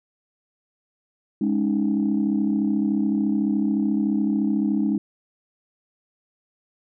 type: chord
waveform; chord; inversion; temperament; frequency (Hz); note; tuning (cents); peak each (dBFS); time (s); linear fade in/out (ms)
sine; Ab suspended fourth; none; equal; 207.7 / 277.2 / 311.1; Ab3 / Db4 / Eb4; 0 / 0 / 0; -21 / -24 / -24; 1.41-4.98; 5
effects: tanh soft clip ceiling -12 dBFS